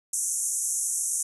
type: band-pass noise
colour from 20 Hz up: white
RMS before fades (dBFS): -28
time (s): 0.13-1.23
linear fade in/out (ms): 5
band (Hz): 6000 to 11000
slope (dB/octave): 96
effects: none